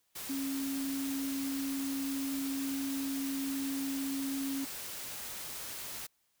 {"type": "tone in noise", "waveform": "sine", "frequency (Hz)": 273, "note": "C#4", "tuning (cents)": -26, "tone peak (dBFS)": -33, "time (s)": [0.29, 4.65], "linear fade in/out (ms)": 10, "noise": "white", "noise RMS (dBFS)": -42, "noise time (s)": [0.15, 6.07], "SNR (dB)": 6, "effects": ["white hiss -75 dBFS RMS until 6.4 s"]}